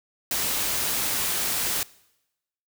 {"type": "noise", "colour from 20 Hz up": "white", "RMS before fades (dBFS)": -26, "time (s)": [0.31, 1.83], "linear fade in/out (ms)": 2, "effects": ["noise-tail reverb RT60 0.9 s tail -22 dB re dry"]}